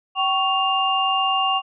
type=tone cluster; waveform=sine; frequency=767 / 1114 / 2802 Hz; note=G5 / C#6 / F7; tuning=-38 / +8 / +5 cents; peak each=-22 dBFS; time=0.15-1.62 s; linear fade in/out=50 ms; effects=none